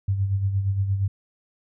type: tone with tremolo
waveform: sine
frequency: 98 Hz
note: G2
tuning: in tune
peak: -18 dBFS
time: 0.08-1.08 s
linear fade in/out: 5 ms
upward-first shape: sine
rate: 8.6 Hz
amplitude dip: 55%
effects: none